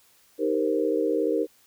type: chord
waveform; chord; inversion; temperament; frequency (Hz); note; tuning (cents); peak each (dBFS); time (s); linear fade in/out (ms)
sine; C minor seventh; first; equal; 311.1 / 392 / 466.2 / 523.3; Eb4 / G4 / Bb4 / C5; 0 / 0 / 0 / 0; -27 / -28 / -25 / -30; 0.38-1.47; 50
effects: white hiss -60 dBFS RMS until 1.66 s